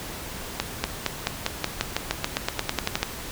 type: accelerating click train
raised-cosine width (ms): 0.2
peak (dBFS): -5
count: 18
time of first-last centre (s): 0.6-3.03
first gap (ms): 240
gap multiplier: 0.93
effects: pink hiss -36 dBFS RMS until 3.31 s